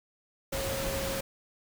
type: tone in noise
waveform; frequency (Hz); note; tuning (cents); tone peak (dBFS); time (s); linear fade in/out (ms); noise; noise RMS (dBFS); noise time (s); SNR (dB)
sine; 543; C#5; -36; -34; 0.52-1.21; 10; pink; -34; 0.52-1.21; -3
effects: none